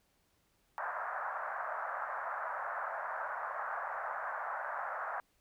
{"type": "band-pass noise", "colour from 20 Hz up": "white", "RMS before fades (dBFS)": -39, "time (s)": [0.78, 5.2], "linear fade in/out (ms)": 0, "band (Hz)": [600, 1600], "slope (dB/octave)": 48, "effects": ["pink hiss -74 dBFS RMS until 5.4 s"]}